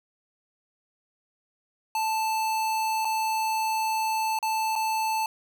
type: tone with dropouts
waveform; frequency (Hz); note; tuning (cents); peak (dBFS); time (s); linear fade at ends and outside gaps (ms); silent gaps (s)
square; 880; A5; 0; -25; 1.95-5.26; 2; 3.048-3.052 / 4.389-4.427 / 4.755-4.76
effects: none